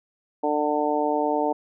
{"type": "harmonic tone", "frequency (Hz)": 149.1, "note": "D3", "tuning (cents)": 27, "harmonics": [2, 3, 4, 5, 6], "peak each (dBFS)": [-27, -27, -27, -27, -27], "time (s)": [0.43, 1.53], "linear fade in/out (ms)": 10, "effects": []}